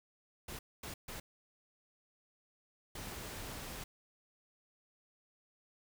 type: noise bursts at uneven times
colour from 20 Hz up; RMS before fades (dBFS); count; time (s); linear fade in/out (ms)
pink; -45; 4; 0.48-0.59 / 0.83-0.94 / 1.08-1.2 / 2.95-3.84; 5
effects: none